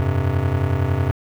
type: chord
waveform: square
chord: F suspended second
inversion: none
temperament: just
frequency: 87.31 / 98.22 / 130.96 Hz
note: F2 / G2 / C3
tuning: 0 / +4 / +2 cents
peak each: -23 dBFS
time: 0-1.11 s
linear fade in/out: 0 ms
effects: low-pass 2000 Hz 12 dB/octave + 7-bit

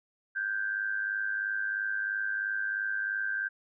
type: tone with amplitude modulation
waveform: sine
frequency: 1566 Hz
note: G6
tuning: 2 cents flat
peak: -26 dBFS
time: 0.35-3.49 s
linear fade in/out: 20 ms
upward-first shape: sine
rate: 103 Hz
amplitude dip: 65%
effects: none

